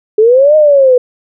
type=linear two-way sweep; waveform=sine; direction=up then down; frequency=417.8 to 622.3 to 489.2 Hz; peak=-3 dBFS; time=0.18-0.98 s; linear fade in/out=5 ms; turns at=0.56 s; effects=none